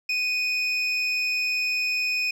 triangle tone pair together, 2489 / 5274 Hz, D#7 / E8, 0 / 0 cents, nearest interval octave + minor second, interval 1300 cents, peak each -22 / -29 dBFS, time 0.09-2.31 s, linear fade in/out 5 ms, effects none

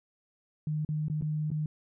sine tone with dropouts, 152.8 Hz, D#3, 31 cents flat, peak -28 dBFS, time 0.67-1.66 s, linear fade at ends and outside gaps 2 ms, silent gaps 0.849-0.889 / 1.083-1.099 / 1.212-1.222 / 1.504-1.515 s, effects none

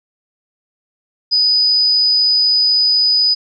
sine tone, 4978 Hz, D#8, in tune, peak -10 dBFS, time 1.31-3.35 s, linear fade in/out 20 ms, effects none

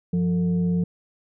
sine tone with frequency modulation, 175.1 Hz, F3, 5 cents sharp, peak -19 dBFS, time 0.13-0.84 s, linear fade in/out 5 ms, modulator 272 Hz, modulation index 0.4, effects none

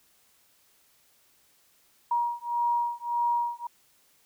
sine beating tone pair, 950 / 951.7 Hz, A#5 / A#5, +33 / +36 cents, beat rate 1.7 Hz, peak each -28 dBFS, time 2.11-3.67 s, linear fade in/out 5 ms, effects white hiss -64 dBFS RMS until 4.25 s

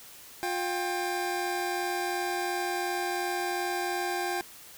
25% pulse tone pair together, 355.1 / 793 Hz, F4 / G5, +29 / +20 cents, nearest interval octave + major second, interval 1391 cents, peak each -28 dBFS, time 0.43-4.41 s, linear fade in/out 0 ms, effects white hiss -49 dBFS RMS until 4.77 s

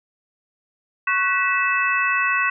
sine tone cluster, 1108 / 1495 / 1947 / 2617 Hz, C#6 / F#6 / B6 / E7, -1 / +17 / -25 / -13 cents, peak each -23 dBFS, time 1.07-2.5 s, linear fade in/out 5 ms, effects none

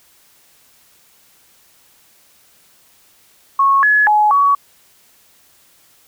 sine tone with pitch steps, 1099 / 1698 / 844 / 1127 Hz, C#6 / G#6 / G#5 / C#6, -15 / +38 / +28 / +28 cents, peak -9 dBFS, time 3.59-4.55 s, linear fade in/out 5 ms, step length 240 ms, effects white hiss -52 dBFS RMS until 6.07 s

